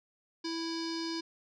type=tone with low-pass filter; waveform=square; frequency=329.7 Hz; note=E4; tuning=in tune; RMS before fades=-36 dBFS; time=0.44-1.21 s; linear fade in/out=10 ms; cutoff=4900 Hz; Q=7.4; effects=none